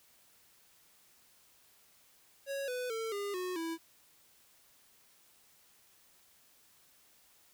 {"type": "tone with pitch steps", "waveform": "square", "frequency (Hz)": [553, 498.4, 449.2, 404.8, 364.8, 328.8], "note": ["C#5", "B4", "A4", "G#4", "F#4", "E4"], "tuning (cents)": [-4, 16, 36, -44, -24, -4], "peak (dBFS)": -36, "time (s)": [2.46, 3.78], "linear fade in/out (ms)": 50, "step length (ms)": 220, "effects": ["white hiss -65 dBFS RMS until 7.53 s"]}